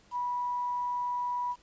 sine tone with quantisation, 979 Hz, B5, 15 cents flat, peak -29 dBFS, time 0.11-1.56 s, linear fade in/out 50 ms, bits 9, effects pink hiss -62 dBFS RMS until 1.62 s + resampled to 16000 Hz

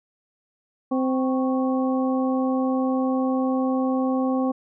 harmonic tone with a mistuned harmonic, 260 Hz, C4, 11 cents flat, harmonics 1 / 2 / 3 / 4, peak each -21 / -27 / -31 / -33 dBFS, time 0.91-4.52 s, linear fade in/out 10 ms, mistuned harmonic 4, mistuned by +100 cents, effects none

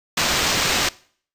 white noise with sample-and-hold, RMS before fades -20 dBFS, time 0.17-0.89 s, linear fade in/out 5 ms, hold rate 11025 Hz, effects noise-tail reverb RT60 0.5 s tail -21 dB re dry + resampled to 32000 Hz

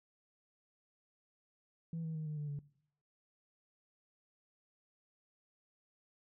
sine tone with pitch steps, 164.81 / 160.4 / 156.1 / 151.92 / 147.85 / 143.89 Hz, E3 / E3 / D#3 / D#3 / D3 / D3, 0 / -47 / +6 / -41 / +12 / -35 cents, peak -36 dBFS, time 1.93-2.59 s, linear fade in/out 2 ms, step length 110 ms, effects noise-tail reverb RT60 0.7 s tail -22 dB re dry + tanh soft clip ceiling -35 dBFS

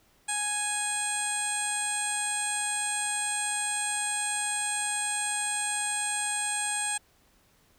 15% pulse tone with low-pass filter, 830.6 Hz, G#5, in tune, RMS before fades -30 dBFS, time 0.28-6.98 s, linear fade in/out 10 ms, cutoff 8400 Hz, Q 7.9, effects pink hiss -64 dBFS RMS until 7.78 s

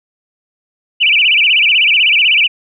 sine tone with vibrato, 2637 Hz, E7, in tune, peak -7 dBFS, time 1-2.48 s, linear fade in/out 20 ms, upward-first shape sine, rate 16 Hz, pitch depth 240 cents each way, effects none

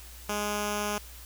5% pulse tone with notch filter, 207.7 Hz, G#3, in tune, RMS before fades -31 dBFS, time 0.29-0.98 s, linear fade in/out 2 ms, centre 1900 Hz, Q 1.9, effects added 60 Hz sine -46 dBFS peak until 1.25 s + white hiss -49 dBFS RMS until 1.25 s

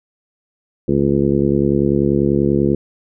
harmonic tone, 70.2 Hz, C#2, 22 cents sharp, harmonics 1 / 2 / 3 / 4 / 5 / 6 / 7, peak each -27 / -20 / -18 / -22 / -17 / -22 / -25 dBFS, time 0.88-2.75 s, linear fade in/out 5 ms, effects none

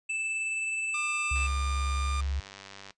square tone with tremolo, 2637 Hz, E7, in tune, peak -29 dBFS, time 0.09-1.47 s, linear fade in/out 10 ms, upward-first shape triangle, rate 19 Hz, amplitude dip 25%
sawtooth tone, 1200 Hz, D6, 37 cents sharp, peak -30 dBFS, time 0.94-2.21 s, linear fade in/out 5 ms
sine tone with pitch glide, 69 to 69.56 Hz, C#2 to C#2, -7 to +7 cents, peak -28 dBFS, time 1.31-2.4 s, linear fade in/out 5 ms, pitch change +14 cents, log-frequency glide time 1.96-2.11 s
click train, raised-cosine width 0.2 ms, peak -27 dBFS, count 153, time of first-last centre 1.36-2.906 s, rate 98.3 Hz
effects noise-tail reverb RT60 0.1 s tail -17 dB re dry + resampled to 22050 Hz

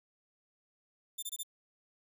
10% pulse tone bursts, 3570 Hz, A7, 24 cents sharp, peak -29 dBFS, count 4, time 1.18-1.433 s, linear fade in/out 10 ms, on 46 ms, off 23 ms, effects none

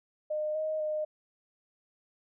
sine tone with pitch steps, 610 / 624 / 613 Hz, D#5 / D#5 / D#5, -34 / +5 / -26 cents, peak -29 dBFS, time 0.3-1.05 s, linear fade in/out 10 ms, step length 250 ms, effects none

